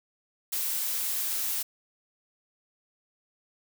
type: noise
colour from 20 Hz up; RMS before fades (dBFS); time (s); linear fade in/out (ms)
blue; -30; 0.52-1.63; 10
effects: none